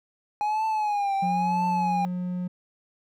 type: tone with vibrato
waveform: triangle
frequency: 830.6 Hz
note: G#5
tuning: in tune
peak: -21 dBFS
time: 0.41-2.05 s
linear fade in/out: 0 ms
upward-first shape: triangle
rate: 1 Hz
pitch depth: 110 cents each way
type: tone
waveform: triangle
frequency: 180 Hz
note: F#3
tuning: 47 cents flat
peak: -25 dBFS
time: 1.22-2.48 s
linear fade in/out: 10 ms
effects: none